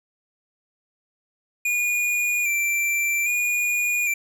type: tone with vibrato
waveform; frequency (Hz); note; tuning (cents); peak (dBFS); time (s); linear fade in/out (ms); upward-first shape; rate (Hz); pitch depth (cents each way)
square; 2395; D7; +33; -21; 1.65-4.14; 5; square; 0.62; 33
effects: none